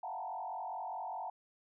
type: tone with frequency modulation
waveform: sine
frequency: 815 Hz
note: G#5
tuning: 33 cents flat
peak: -38 dBFS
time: 0.03-1.3 s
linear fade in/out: 5 ms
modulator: 44.9 Hz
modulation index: 2.8
effects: none